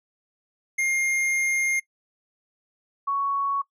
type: tone pair in turn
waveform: square / sine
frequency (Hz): 2123 / 1114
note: C7 / C#6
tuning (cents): +25 / +8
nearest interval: major seventh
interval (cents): 1117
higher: first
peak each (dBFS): -22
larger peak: neither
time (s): 0.78-1.8 / 3.07-3.62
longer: first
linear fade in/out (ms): 10
effects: noise-tail reverb RT60 0.1 s tail -21 dB re dry + low-pass 11000 Hz 12 dB/octave